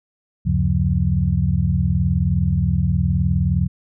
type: tone cluster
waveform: sine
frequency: 75.2 / 94.4 / 137.7 / 177.5 Hz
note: D2 / F#2 / C#3 / F3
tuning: +42 / +35 / -11 / +28 cents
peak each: -21 dBFS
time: 0.45-3.68 s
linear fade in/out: 20 ms
effects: none